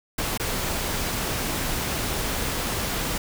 pink noise with dropouts, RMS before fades -27 dBFS, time 0.18-3.18 s, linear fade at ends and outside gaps 5 ms, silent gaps 0.376-0.397 s, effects none

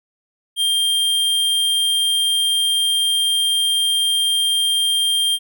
square tone, 3192 Hz, G7, 31 cents sharp, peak -16 dBFS, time 0.56-5.39 s, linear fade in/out 50 ms, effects none

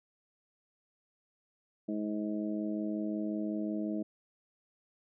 harmonic tone, 105.5 Hz, G#2, 28 cents sharp, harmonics 2 / 3 / 4 / 5 / 6, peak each -35 / -35 / -47 / -48 / -43 dBFS, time 1.88-4.03 s, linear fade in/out 10 ms, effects none

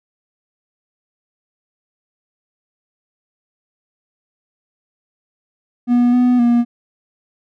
triangle tone with pitch steps, 242.8 / 247.6 / 238.3 Hz, B3 / B3 / A#3, -29 / +5 / +38 cents, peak -8 dBFS, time 5.87-6.65 s, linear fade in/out 50 ms, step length 260 ms, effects none

